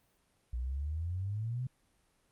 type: exponential sweep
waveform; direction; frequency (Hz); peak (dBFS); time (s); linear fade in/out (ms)
sine; up; 58.4 to 130.81; -33; 0.53-1.67; 5
effects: pink hiss -72 dBFS RMS until 2.31 s + Opus 32 kbps